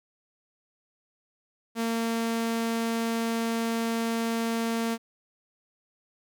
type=tone; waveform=sawtooth; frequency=228.8 Hz; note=A#3; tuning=32 cents flat; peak=-22 dBFS; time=1.75-4.98 s; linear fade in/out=50 ms; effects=none

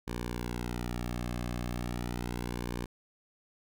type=tone with flanger; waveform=sawtooth; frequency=60.1 Hz; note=B1; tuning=46 cents flat; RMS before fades=-36 dBFS; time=0.07-2.86 s; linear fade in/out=10 ms; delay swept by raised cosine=1.5 to 2.11 ms; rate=0.36 Hz; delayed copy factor=-0.75; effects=none

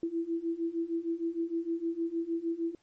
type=beating tone pair; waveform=sine; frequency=329.6 / 336.1 Hz; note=E4 / E4; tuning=0 / +34 cents; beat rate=6.5 Hz; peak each=-34 / -32 dBFS; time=0.03-2.75 s; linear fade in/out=2 ms; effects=pink hiss -71 dBFS RMS until 2.82 s + MP3 32 kbps

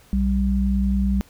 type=tone pair together; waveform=sine; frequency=61.74 / 196 Hz; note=B1 / G3; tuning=0 / 0 cents; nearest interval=octave + minor sixth; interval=2000 cents; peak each=-20 dBFS; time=0.13-1.21 s; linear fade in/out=0 ms; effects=pink hiss -53 dBFS RMS until 1.29 s

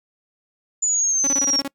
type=exponential sweep; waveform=sine; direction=down; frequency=7040 to 5490 Hz; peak=-17 dBFS; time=0.82-1.61 s; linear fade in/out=10 ms
type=tone bursts; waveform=sawtooth; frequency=277.2 Hz; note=C#4; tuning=in tune; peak=-21 dBFS; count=8; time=1.24-1.678 s; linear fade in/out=2 ms; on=32 ms; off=26 ms
effects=noise-tail reverb RT60 0.1 s tail -24 dB re dry

